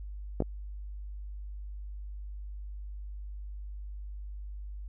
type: clicks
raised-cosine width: 2 ms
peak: -14 / -18 dBFS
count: 2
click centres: 0.404 / 0.422 s
effects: added 50 Hz sine -38 dBFS peak until 4.88 s

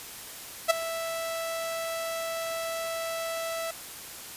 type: tone with ADSR envelope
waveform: sawtooth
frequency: 659.3 Hz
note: E5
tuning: in tune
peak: -12 dBFS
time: 0.68-3.71 s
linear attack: 24 ms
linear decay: 11 ms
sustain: -15 dB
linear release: 5 ms
effects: white hiss -42 dBFS RMS until 4.36 s + resampled to 32000 Hz

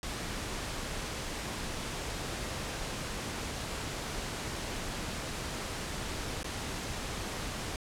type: noise with dropouts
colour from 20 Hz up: pink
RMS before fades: -37 dBFS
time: 0.03-7.76 s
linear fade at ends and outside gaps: 1 ms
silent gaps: 6.431-6.443 s
effects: low-pass 9000 Hz 12 dB/octave

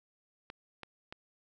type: clicks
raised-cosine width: 0.3 ms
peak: -27 dBFS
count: 3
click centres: 0.501 / 0.833 / 1.125 s
effects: none

